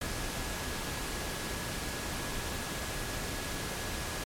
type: tone in noise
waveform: sine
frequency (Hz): 1676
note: G#6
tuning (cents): +15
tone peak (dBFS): -47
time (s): 0.01-4.24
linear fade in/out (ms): 5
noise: pink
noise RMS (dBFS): -36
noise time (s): 0.01-4.24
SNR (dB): -14
effects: low-pass 12000 Hz 12 dB/octave + MP3 96 kbps